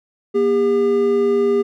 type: tone pair together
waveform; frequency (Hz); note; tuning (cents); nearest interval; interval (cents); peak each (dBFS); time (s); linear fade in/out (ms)
triangle; 239.3 / 402.4; A#3 / G4; +46 / +45; major sixth; 899; -20 / -12; 0.34-1.63; 20
effects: none